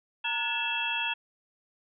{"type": "tone cluster", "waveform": "sine", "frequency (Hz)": [919, 1447, 1713, 2669, 3291], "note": ["A#5", "F#6", "A6", "E7", "G#7"], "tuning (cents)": [-25, -39, -47, 21, -16], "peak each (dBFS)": [-35, -39, -38, -30, -34], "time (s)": [0.24, 1.14], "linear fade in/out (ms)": 10, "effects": []}